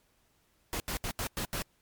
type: noise bursts at uneven times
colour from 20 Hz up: pink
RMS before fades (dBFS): -34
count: 6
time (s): 0.73-0.8 / 0.88-0.97 / 1.04-1.11 / 1.19-1.27 / 1.37-1.45 / 1.53-1.62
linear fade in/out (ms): 0
effects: pink hiss -70 dBFS RMS until 1.81 s + MP3 96 kbps